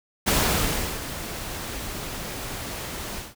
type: noise with ADSR envelope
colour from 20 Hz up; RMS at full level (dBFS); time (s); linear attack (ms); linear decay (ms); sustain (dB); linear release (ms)
pink; -20; 0.26-3.35; 21; 710; -13; 180
effects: none